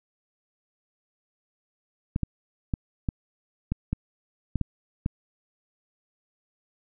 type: clicks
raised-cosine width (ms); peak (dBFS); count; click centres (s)
5; -13; 9; 2.161 / 2.233 / 2.738 / 3.088 / 3.72 / 3.93 / 4.557 / 4.613 / 5.061
effects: none